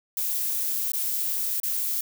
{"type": "noise with dropouts", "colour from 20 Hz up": "violet", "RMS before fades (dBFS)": -27, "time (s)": [0.17, 2.01], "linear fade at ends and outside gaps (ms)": 2, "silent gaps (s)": [[0.919, 0.934], [1.601, 1.632]], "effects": []}